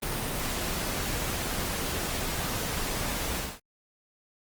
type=noise with ADSR envelope; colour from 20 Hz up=pink; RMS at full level=-28 dBFS; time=0.02-3.6 s; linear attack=14 ms; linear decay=5 ms; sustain=-3 dB; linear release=220 ms; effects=Opus 32 kbps